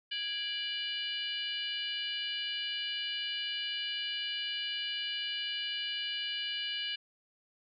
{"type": "harmonic tone with a mistuned harmonic", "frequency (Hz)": 588, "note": "D5", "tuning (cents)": 2, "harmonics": [3, 4, 5, 6, 7, 8], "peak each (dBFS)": [-43, -43, -35, -47, -45, -47], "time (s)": [0.11, 6.96], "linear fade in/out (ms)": 10, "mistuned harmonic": 3, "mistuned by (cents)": -110, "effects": []}